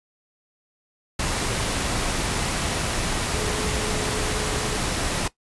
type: tone in noise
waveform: sine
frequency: 426.6 Hz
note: G#4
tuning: 46 cents sharp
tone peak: -31 dBFS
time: 3.34-4.77 s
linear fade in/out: 5 ms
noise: pink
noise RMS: -25 dBFS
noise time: 1.19-5.28 s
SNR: -9 dB
effects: noise-tail reverb RT60 0.1 s tail -17 dB re dry + resampled to 24000 Hz